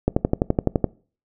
click train, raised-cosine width 2 ms, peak -4 dBFS, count 10, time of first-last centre 0.08-0.843 s, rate 11.8 Hz, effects noise-tail reverb RT60 0.4 s tail -22 dB re dry

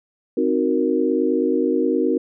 sine chord, C half-diminished seventh, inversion none, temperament equal, 261.6 / 311.1 / 370 / 466.2 Hz, C4 / Eb4 / Gb4 / Bb4, 0 / 0 / 0 / 0 cents, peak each -22 dBFS, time 0.37-2.18 s, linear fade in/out 5 ms, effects none

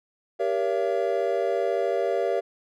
triangle chord, G diminished seventh, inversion none, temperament just, 392 / 470.4 / 564.5 / 677.4 Hz, G4 / Bb4 / Db5 / Fb5, 0 / +16 / +31 / +47 cents, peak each -26 dBFS, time 0.39-2.41 s, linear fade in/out 20 ms, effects none

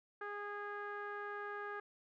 sawtooth tone with low-pass filter, 411 Hz, G#4, 18 cents flat, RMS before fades -44 dBFS, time 0.21-1.8 s, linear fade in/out 5 ms, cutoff 1500 Hz, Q 7.7, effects none

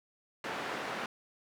white band-pass noise, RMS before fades -38 dBFS, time 0.44-1.06 s, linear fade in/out 2 ms, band 190 to 1700 Hz, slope 12 dB/octave, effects none

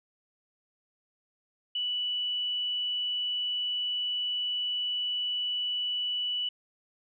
sine tone, 2960 Hz, F#7, in tune, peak -28 dBFS, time 1.75-6.49 s, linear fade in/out 5 ms, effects none

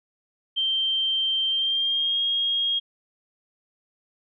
sine tone with pitch glide, 3140 to 3260 Hz, G7 to G#7, +2 to -33 cents, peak -21 dBFS, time 0.56-2.8 s, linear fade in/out 20 ms, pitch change +65 cents, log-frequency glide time 1.49-2.2 s, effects none

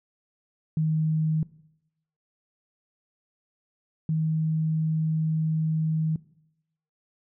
sine tone pair in turn, 157.1 / 158.19 Hz, D#3 / D#3, +17 / +29 cents, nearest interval unison, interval 12 cents, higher second, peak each -21 / -22 dBFS, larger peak first, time 0.77-1.43 / 4.09-6.16 s, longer second, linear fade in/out 2 ms, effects noise-tail reverb RT60 0.8 s tail -20 dB re dry

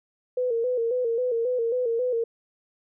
sine tone with vibrato, 480.6 Hz, B4, 47 cents flat, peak -22 dBFS, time 0.37-2.24 s, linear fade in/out 5 ms, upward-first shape square, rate 3.7 Hz, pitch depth 73 cents each way, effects none

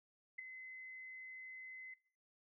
sine tone with ADSR envelope, 2043 Hz, C7, 42 cents flat, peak -39 dBFS, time 0.38-1.94 s, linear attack 12 ms, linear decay 4 ms, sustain -9 dB, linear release 4 ms, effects noise-tail reverb RT60 0.5 s tail -21 dB re dry

